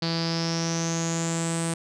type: tone with low-pass filter sweep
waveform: sawtooth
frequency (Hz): 165.8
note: E3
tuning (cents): +10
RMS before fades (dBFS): -27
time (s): 0.02-1.74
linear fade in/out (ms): 5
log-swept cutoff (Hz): 4500 to 8700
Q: 9.4
effects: none